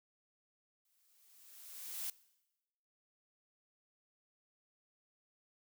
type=noise with exponential growth; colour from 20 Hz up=blue; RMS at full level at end=-39 dBFS; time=0.85-2.1 s; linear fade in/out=2 ms; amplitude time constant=270 ms; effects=noise-tail reverb RT60 1.0 s tail -21 dB re dry